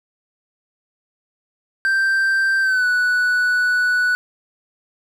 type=tone with pitch glide; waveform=triangle; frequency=1568 to 1480 Hz; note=G6 to F#6; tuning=0 to 0 cents; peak=-13 dBFS; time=1.85-4.15 s; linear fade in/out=0 ms; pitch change=-100 cents; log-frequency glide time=2.61-2.86 s; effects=none